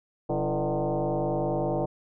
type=tone with frequency modulation; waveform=sine; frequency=130 Hz; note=C3; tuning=11 cents flat; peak=-24 dBFS; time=0.29-1.86 s; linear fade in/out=10 ms; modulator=155 Hz; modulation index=4.3; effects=none